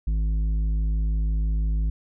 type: tone with tanh clipping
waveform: sine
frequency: 53 Hz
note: G#1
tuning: 36 cents sharp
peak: -22 dBFS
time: 0.07-1.9 s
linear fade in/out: 5 ms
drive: 8 dB
effects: none